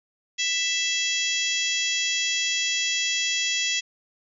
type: harmonic tone with a mistuned harmonic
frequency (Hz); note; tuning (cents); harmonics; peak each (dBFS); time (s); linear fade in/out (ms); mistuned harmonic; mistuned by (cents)
661; E5; +5; 3 / 4 / 5 / 6 / 7 / 8 / 9 / 10; -31 / -29 / -27 / -36 / -36 / -34 / -31 / -33; 0.38-3.81; 20; 10; +58
effects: none